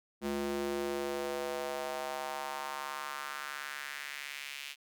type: tone with high-pass filter sweep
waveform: square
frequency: 70.7 Hz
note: C#2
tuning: 35 cents sharp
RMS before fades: -38 dBFS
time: 0.21-4.76 s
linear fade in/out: 50 ms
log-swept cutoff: 260 to 2700 Hz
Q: 2.3
effects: none